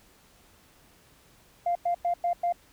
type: tone bursts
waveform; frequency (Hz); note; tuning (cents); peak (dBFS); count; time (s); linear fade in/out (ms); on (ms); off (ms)
sine; 697; F5; -4; -22; 5; 1.66-2.525; 5; 93; 100
effects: tanh soft clip ceiling -19 dBFS + pink hiss -59 dBFS RMS until 2.72 s